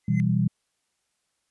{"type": "tone with exponential growth", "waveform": "triangle", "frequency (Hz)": 2052, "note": "C7", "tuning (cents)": -34, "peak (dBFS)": -30, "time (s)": [0.04, 0.2], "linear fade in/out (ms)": 0, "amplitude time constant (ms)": 34}
{"type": "chord", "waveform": "sine", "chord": "E minor", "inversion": "second", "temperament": "equal", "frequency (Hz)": [123.47, 164.81, 196], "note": ["B2", "E3", "G3"], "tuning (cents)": [0, 0, 0], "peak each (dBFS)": -24, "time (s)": [0.08, 0.48], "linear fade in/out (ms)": 5}
{"effects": ["white hiss -75 dBFS RMS until 1.5 s", "resampled to 24000 Hz"]}